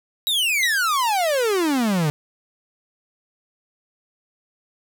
45% pulse exponential sweep, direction down, 3900 to 143.7 Hz, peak -18 dBFS, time 0.27-2.1 s, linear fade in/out 0 ms
sine tone with exponential decay, 3836 Hz, A#7, 49 cents sharp, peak -17 dBFS, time 0.63-0.81 s, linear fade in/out 1 ms, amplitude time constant 37 ms
effects none

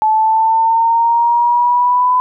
sine exponential sweep, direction up, 865 to 1005 Hz, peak -9 dBFS, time 0.02-2.2 s, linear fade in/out 0 ms, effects none

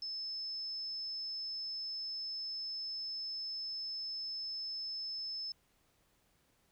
sine tone, 5240 Hz, E8, 11 cents flat, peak -38 dBFS, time 0.02-5.52 s, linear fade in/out 2 ms, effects pink hiss -73 dBFS RMS until 6.71 s

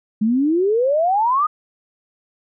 sine exponential sweep, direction up, 207 to 1262 Hz, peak -14 dBFS, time 0.21-1.47 s, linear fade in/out 10 ms, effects none

